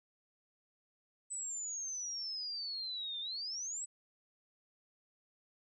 sine exponential two-way sweep, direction down then up, 8060 to 3549 to 8060 Hz, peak -38 dBFS, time 1.3-3.86 s, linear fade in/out 20 ms, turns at 3.2 s, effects none

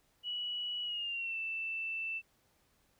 sine tone with pitch glide, 2934 to 2660 Hz, F#7 to E7, -15 to +15 cents, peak -35 dBFS, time 0.23-2.22 s, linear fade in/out 50 ms, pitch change -170 cents, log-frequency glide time 0.83-1.38 s, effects pink hiss -72 dBFS RMS until 2.99 s

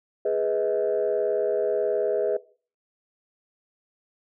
sine chord, G# minor, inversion none, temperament equal with one note detuned, 415.3 / 493.9 / 635.3 Hz, G#4 / B4 / D#5, 0 / 0 / +36 cents, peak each -24 / -25 / -26 dBFS, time 0.25-2.37 s, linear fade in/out 5 ms, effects noise-tail reverb RT60 0.4 s tail -19 dB re dry + tanh soft clip ceiling -15 dBFS

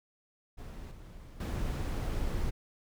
brown noise with level steps, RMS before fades -43 / -48 / -33 dBFS, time 0.57-2.51 s, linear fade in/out 20 ms, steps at 0.91 / 1.4 s, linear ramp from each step 5 ms, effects none

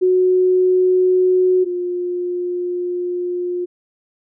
sine tone pair in turn, 367.9 / 355.8 Hz, F#4 / F4, -10 / +32 cents, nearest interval minor second, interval 58 cents, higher first, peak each -11 / -19 dBFS, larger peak first, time 0.01-1.65 / 1.65-3.66 s, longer second, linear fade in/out 20 ms, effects none

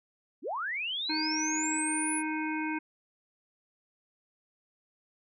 sine linear sweep, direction up, 211.4 to 10580 Hz, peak -31 dBFS, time 0.42-2.23 s, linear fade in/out 50 ms
harmonic tone, 311.1 Hz, D#4, in tune, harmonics 1 / 3 / 5 / 7 / 8, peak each -32 / -37 / -39 / -40 / -41 dBFS, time 1.09-2.79 s, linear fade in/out 10 ms
effects none

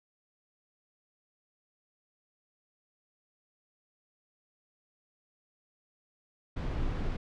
brown noise, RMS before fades -32 dBFS, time 6.56-7.17 s, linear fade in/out 10 ms, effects low-pass 4000 Hz 12 dB/octave

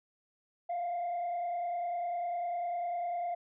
sine tone with frequency modulation, 699 Hz, F5, 1 cent sharp, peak -30 dBFS, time 0.69-3.35 s, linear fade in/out 10 ms, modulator 30 Hz, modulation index 0.58, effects tanh soft clip ceiling -30 dBFS

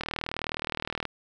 click train, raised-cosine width 0.3 ms, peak -14 dBFS, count 42, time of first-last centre 0.01-1.053 s, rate 39.3 Hz, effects none

